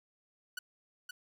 sawtooth tone with echo, 1479 Hz, F#6, 1 cent flat, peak -33 dBFS, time 0.57-0.59 s, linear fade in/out 5 ms, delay 520 ms, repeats 1, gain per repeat -5 dB, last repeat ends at 1.11 s, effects none

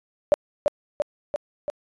sine tone with echo, 587.3 Hz, D5, in tune, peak -12 dBFS, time 0.32-0.34 s, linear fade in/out 0 ms, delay 340 ms, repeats 4, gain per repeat -3 dB, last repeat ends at 1.7 s, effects resampled to 22050 Hz

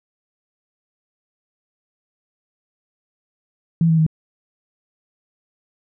sine tone with pitch steps, 165.6 / 161.82 / 158.12 Hz, E3 / E3 / D#3, +8 / -32 / +28 cents, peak -12 dBFS, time 3.81-4.065 s, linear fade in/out 2 ms, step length 85 ms, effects none

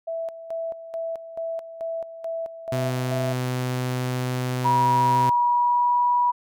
sine tone with tremolo, 659.3 Hz, E5, in tune, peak -26 dBFS, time 0.07-3.33 s, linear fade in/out 10 ms, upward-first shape square, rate 2.3 Hz, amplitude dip 70%
sawtooth tone, 126.6 Hz, B2, 43 cents sharp, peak -20 dBFS, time 2.72-5.3 s, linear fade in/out 5 ms
sine tone with pitch glide, 962 to 973.2 Hz, B5 to B5, -46 to -26 cents, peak -17 dBFS, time 4.64-6.32 s, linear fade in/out 20 ms, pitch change +20 cents, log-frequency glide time 5.24-6.08 s
effects none

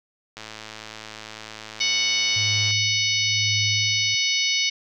click train, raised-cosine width 0.2 ms, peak -19 dBFS, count 256, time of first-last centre 0.37-2.709 s, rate 109 Hz
harmonic tone, 740 Hz, F#5, in tune, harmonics 3 / 4 / 5 / 6 / 7 / 8, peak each -25 / -26 / -27 / -28 / -28 / -29 dBFS, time 1.8-4.7 s, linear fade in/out 10 ms
sine tone with tremolo, 105.7 Hz, G#2, 31 cents sharp, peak -26 dBFS, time 2.36-4.15 s, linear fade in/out 5 ms, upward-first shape sine, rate 1 Hz, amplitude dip 70%
effects none

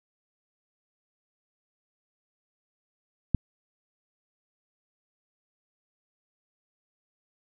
click, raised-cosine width 5 ms, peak -9 dBFS, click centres 3.347 s, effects none

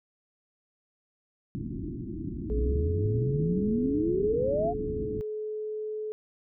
white low-pass noise, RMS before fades -35 dBFS, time 1.55-5.21 s, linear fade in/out 0 ms, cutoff 350 Hz, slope 96 dB/octave
sine exponential sweep, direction up, 52 to 728 Hz, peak -25 dBFS, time 2.47-4.74 s, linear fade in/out 50 ms
sine tone with pitch glide, 424.2 to 429.4 Hz, G#4 to A4, +37 to -42 cents, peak -31 dBFS, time 2.5-6.12 s, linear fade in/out 0 ms, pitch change +21 cents, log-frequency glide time 3.1-6 s
effects none

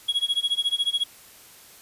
triangle tone with tremolo, 3322 Hz, G#7, in tune, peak -17 dBFS, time 0.08-1.04 s, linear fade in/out 10 ms, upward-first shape sine, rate 14 Hz, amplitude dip 95%, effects white hiss -49 dBFS RMS until 1.81 s + resampled to 32000 Hz

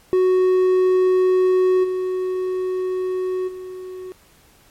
triangle tone with level steps, 370 Hz, F#4, in tune, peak -11 / -18 / -28 dBFS, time 0.13-4.12 s, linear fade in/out 0 ms, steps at 1.83 / 3.47 s, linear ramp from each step 20 ms, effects pink hiss -53 dBFS RMS until 4.7 s + MP3 64 kbps

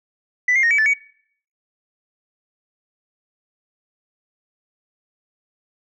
sine tone with pitch steps, 1988 / 2120 / 1858 / 2287 / 1752 / 2253 Hz, B6 / C7 / A#6 / D7 / A6 / C#7, +11 / +22 / -6 / -47 / -8 / +28 cents, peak -12 dBFS, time 0.48-0.936 s, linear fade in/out 5 ms, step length 76 ms, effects noise-tail reverb RT60 0.6 s tail -22 dB re dry + tanh soft clip ceiling -11 dBFS

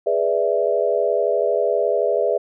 sine chord, E dominant seventh, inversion first, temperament equal, 415.3 / 493.9 / 587.3 / 659.3 Hz, G#4 / B4 / D5 / E5, 0 / 0 / 0 / 0 cents, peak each -22 dBFS, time 0.06-2.38 s, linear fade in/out 10 ms, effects none

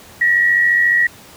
sine tone pair together, 1820.6 / 1915 Hz, A#6 / A#6, -41 / +46 cents, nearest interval minor second, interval 87 cents, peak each -20 / -11 dBFS, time 0.21-1.07 s, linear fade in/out 5 ms, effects pink hiss -41 dBFS RMS until 1.36 s + high-pass 60 Hz 12 dB/octave

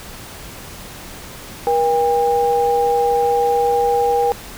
sine tone pair together, 477.5 / 803.1 Hz, A#4 / G5, +42 / +42 cents, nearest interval major sixth, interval 900 cents, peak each -16 dBFS, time 1.67-4.32 s, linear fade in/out 0 ms, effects pink hiss -35 dBFS RMS until 4.57 s

